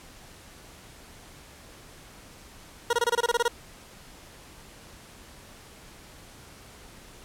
20% pulse tone bursts, 474.4 Hz, A#4, 30 cents sharp, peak -16 dBFS, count 11, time 2.9-3.482 s, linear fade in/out 5 ms, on 32 ms, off 23 ms, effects pink hiss -49 dBFS RMS until 7.24 s + low-pass 12000 Hz 12 dB/octave

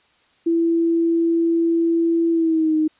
sine tone with pitch glide, 333.5 to 311.2 Hz, E4 to D#4, +20 to 0 cents, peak -15 dBFS, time 0.46-2.88 s, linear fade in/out 10 ms, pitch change -120 cents, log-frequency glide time 2.31-2.76 s, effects white hiss -59 dBFS RMS until 2.99 s + resampled to 8000 Hz

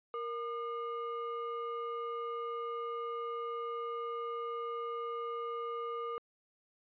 triangle ring-modulated tone, 839 Hz, G#5, 17 cents sharp, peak -31 dBFS, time 0.14-6.18 s, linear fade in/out 0 ms, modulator 372 Hz, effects resampled to 8000 Hz

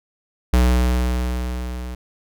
square tone with level ramp, 61.74 Hz, B1, in tune, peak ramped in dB -12 to -29 dBFS, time 0.53-1.95 s, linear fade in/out 5 ms, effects none

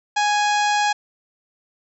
harmonic tone, 830.6 Hz, G#5, in tune, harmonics 1 / 2 / 3 / 4 / 5 / 6 / 7 / 8 / 9, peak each -18 / -24 / -28 / -30 / -32 / -34 / -35 / -36 / -37 dBFS, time 0.16-0.93 s, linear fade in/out 10 ms, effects none

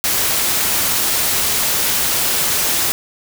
white noise, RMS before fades -17 dBFS, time 0.04-2.92 s, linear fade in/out 0 ms, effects none

